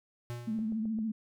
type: tone with exponential decay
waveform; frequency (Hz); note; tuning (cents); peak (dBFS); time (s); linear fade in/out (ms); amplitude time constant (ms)
square; 120; B2; -49; -35; 0.3-0.9; 0; 130
type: tone with vibrato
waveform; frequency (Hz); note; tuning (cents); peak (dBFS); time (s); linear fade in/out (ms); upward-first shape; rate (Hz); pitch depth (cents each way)
sine; 220; A3; 0; -30; 0.47-1.12; 10; sine; 14; 56
type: click train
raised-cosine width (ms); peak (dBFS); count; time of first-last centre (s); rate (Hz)
2; -36; 4; 0.59-0.988; 7.54
effects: none